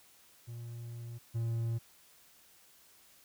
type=tone pair in turn; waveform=triangle; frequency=117.7 / 115.28 Hz; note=A#2 / A#2; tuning=+17 / -19 cents; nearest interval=unison; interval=36 cents; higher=first; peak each=-39 / -29 dBFS; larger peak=second; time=0.47-1.19 / 1.34-1.79 s; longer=first; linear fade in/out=20 ms; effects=white hiss -62 dBFS RMS until 3.24 s